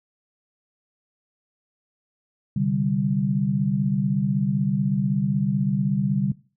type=chord; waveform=sine; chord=C suspended second; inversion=none; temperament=equal; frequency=130.81 / 146.83 / 196 Hz; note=C3 / D3 / G3; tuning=0 / 0 / 0 cents; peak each=-26 / -24 / -23 dBFS; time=2.56-6.32 s; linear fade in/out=5 ms; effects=noise-tail reverb RT60 0.4 s tail -22 dB re dry